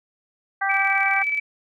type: harmonic tone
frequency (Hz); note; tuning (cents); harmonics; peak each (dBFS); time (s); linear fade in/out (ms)
392; G4; 0; 2 / 3 / 4 / 5; -24 / -29 / -24 / -28; 0.61-1.23; 10
type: tone with tremolo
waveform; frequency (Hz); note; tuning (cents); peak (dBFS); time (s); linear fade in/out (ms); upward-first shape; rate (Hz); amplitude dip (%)
sine; 2303; D7; -34; -19; 0.69-1.4; 10; square; 19; 40
effects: none